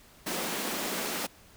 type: high-pass noise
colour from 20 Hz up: pink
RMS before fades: -33 dBFS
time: 0.26-1.27 s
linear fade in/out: 10 ms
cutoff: 180 Hz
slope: 48 dB/octave
effects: pink hiss -56 dBFS RMS until 1.56 s